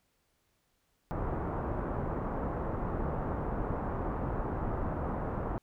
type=low-pass noise; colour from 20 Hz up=pink; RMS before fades=-34 dBFS; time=1.11-5.58 s; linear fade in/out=0 ms; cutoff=1200 Hz; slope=24 dB/octave; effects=pink hiss -75 dBFS RMS until 5.62 s